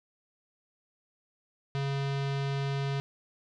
square tone with low-pass filter, 138.59 Hz, C#3, in tune, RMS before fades -31 dBFS, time 1.75-3 s, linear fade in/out 0 ms, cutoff 4000 Hz, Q 1.4, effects none

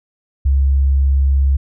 sine tone, 68.3 Hz, C#2, 25 cents flat, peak -10 dBFS, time 0.45-1.57 s, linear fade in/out 10 ms, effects none

